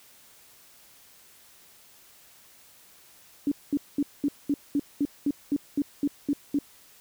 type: tone bursts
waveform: sine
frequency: 285.9 Hz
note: D4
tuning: 46 cents flat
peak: -21 dBFS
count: 13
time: 3.47-6.588 s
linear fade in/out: 2 ms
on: 46 ms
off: 210 ms
effects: white hiss -55 dBFS RMS until 7 s